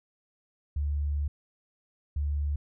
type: tone pair in turn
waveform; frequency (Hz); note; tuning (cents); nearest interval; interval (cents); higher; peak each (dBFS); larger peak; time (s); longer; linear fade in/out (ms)
sine; 72.7 / 72.7; D2 / D2; -17 / -17; unison; 0; neither; -26; neither; 0.76-1.28 / 2.16-2.56; first; 5
effects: none